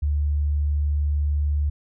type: tone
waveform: sine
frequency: 73.3 Hz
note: D2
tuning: 3 cents flat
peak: -19 dBFS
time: 0.02-1.7 s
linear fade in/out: 10 ms
effects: none